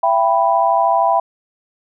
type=chord; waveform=sine; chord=E minor; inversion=none; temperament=equal with one note detuned; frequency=670.8 / 784 / 987.8 Hz; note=E5 / G5 / B5; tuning=+30 / 0 / 0 cents; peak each=-16 dBFS; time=0.03-1.2 s; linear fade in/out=5 ms; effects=none